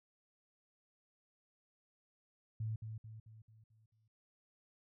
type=tone with echo; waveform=sine; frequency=110 Hz; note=A2; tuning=in tune; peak=-36 dBFS; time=2.6-2.76 s; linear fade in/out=5 ms; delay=220 ms; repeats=6; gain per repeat=-6 dB; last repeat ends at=4.08 s; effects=none